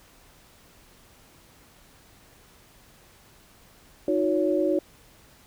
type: tone cluster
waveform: sine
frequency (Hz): 311.9 / 360.5 / 563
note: D#4 / F#4 / C#5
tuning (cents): +4 / -45 / +27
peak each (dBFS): -25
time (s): 4.08-4.79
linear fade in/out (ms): 2
effects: pink hiss -55 dBFS RMS until 5.46 s